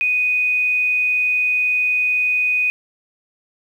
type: tone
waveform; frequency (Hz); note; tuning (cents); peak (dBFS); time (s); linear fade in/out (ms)
sine; 2489; D#7; 0; -15; 0.01-2.7; 0
effects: 8-bit